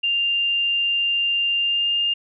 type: tone with pitch glide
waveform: sine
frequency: 2794 to 2812 Hz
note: F7 to F7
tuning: 0 to +11 cents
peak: -18 dBFS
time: 0.03-2.14 s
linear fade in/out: 10 ms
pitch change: +11 cents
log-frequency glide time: 1.59-1.9 s
effects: none